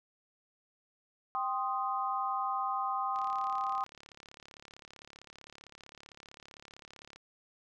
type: chord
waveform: sine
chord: C minor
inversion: second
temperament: equal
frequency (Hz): 784 / 1046.5 / 1244.5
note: G5 / C6 / Eb6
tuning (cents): 0 / 0 / 0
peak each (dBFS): -35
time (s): 1.35-3.84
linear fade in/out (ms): 0
type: click train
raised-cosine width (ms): 0.2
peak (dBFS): -33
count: 143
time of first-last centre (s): 3.16-7.16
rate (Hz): 35.5
effects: none